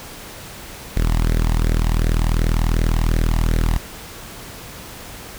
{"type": "tone with flanger", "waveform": "sawtooth", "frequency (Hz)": 40.14, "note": "E1", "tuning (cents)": -45, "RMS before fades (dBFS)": -17, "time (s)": [0.96, 3.78], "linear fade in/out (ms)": 10, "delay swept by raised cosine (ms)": [0.49, 1.06], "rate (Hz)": 2.7, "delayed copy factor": 0.75, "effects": ["pink hiss -36 dBFS RMS until 5.38 s"]}